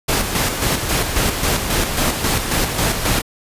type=noise with tremolo; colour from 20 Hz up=pink; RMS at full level=-17 dBFS; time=0.08-3.22 s; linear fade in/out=10 ms; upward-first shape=square; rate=3.7 Hz; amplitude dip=45%; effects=resampled to 32000 Hz